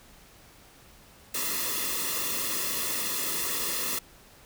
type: noise with comb filter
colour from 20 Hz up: white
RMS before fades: -30 dBFS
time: 1.34-3.99 s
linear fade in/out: 5 ms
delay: 1.3 ms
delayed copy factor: -0.85
effects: pink hiss -54 dBFS RMS until 4.45 s